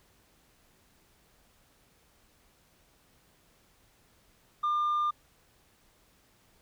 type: tone with tanh clipping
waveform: sine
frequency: 1200 Hz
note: D6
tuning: 37 cents sharp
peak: -26 dBFS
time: 4.63-5.11 s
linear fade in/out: 10 ms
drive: 1 dB
effects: pink hiss -65 dBFS RMS until 6.61 s